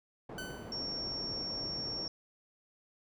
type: low-pass noise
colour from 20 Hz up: white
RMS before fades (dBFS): -45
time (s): 0.29-2.08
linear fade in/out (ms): 5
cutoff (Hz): 520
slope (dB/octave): 12
type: tone with exponential decay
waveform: sawtooth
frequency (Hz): 1511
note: F#6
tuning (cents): +36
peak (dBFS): -35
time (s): 0.38-0.98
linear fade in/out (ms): 2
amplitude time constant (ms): 130
type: tone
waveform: sine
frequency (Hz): 5500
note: F8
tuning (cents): -27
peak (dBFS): -36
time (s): 0.72-2.08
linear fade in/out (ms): 2
effects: none